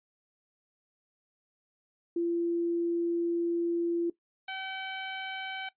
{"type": "tone pair in turn", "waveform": ["sine", "10% pulse"], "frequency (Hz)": [340.9, 765.3], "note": ["F4", "G5"], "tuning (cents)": [-42, -42], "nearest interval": "octave + major second", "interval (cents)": 1400, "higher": "second", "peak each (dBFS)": -26, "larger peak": "neither", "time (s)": [[2.16, 4.1], [4.48, 5.69]], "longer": "first", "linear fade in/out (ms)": 5, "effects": ["noise-tail reverb RT60 0.1 s tail -17 dB re dry", "resampled to 8000 Hz"]}